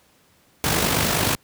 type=noise with amplitude modulation; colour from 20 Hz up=pink; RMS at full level=-18 dBFS; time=0.64-1.35 s; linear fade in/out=0 ms; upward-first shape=sine; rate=49.5 Hz; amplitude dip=50%; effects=pink hiss -58 dBFS RMS until 1.43 s + high-pass 80 Hz 12 dB/octave